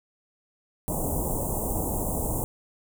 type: band-stop noise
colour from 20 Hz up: pink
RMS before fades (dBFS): -28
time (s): 0.88-2.44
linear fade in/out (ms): 0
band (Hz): 950 to 7600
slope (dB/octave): 48
effects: none